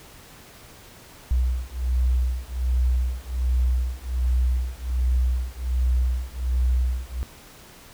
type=beating tone pair; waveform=sine; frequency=61.74 / 63.04 Hz; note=B1 / B1; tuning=0 / +36 cents; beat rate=1.3 Hz; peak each=-23 dBFS; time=1.31-7.23 s; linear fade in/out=0 ms; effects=pink hiss -47 dBFS RMS until 7.93 s